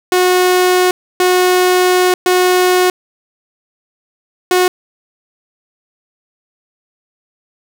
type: tone bursts at uneven times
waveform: sawtooth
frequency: 364.3 Hz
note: F#4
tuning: 27 cents flat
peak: -5 dBFS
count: 4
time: 0.12-0.91 / 1.2-2.14 / 2.26-2.9 / 4.51-4.68 s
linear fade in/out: 2 ms
effects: none